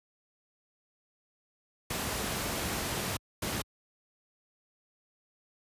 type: noise bursts at uneven times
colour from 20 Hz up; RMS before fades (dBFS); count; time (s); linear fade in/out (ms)
pink; -33; 2; 1.9-3.17 / 3.42-3.62; 5
effects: high-pass 60 Hz 12 dB/octave + resampled to 32000 Hz